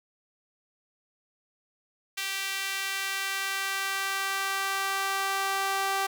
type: tone with high-pass filter sweep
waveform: sawtooth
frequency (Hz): 389.9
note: G4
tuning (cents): -9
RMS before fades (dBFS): -30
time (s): 2.17-6.07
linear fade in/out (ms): 10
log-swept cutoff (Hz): 2300 to 840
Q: 1.3
effects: none